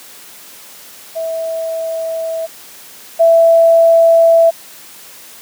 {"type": "tone pair in turn", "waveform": "sine", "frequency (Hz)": [653, 663.3], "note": ["E5", "E5"], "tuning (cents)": [-17, 11], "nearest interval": "unison", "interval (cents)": 28, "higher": "second", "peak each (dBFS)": [-17, -5], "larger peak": "second", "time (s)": [[1.15, 2.47], [3.19, 4.51]], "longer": "neither", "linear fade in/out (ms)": 20, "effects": ["white hiss -37 dBFS RMS until 5.41 s", "high-pass 150 Hz 12 dB/octave"]}